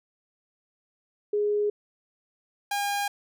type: tone pair in turn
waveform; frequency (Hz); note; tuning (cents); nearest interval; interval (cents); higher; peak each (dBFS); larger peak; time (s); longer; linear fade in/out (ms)
sine / sawtooth; 415.3 / 809.8; G#4 / G#5; 0 / -44; octave; 1156; second; -22; neither; 1.33-1.7 / 2.71-3.08; neither; 5
effects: none